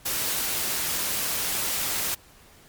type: noise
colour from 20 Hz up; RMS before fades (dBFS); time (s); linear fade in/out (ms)
white; -27; 0.05-2.15; 10
effects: pink hiss -53 dBFS RMS until 2.68 s + MP3 96 kbps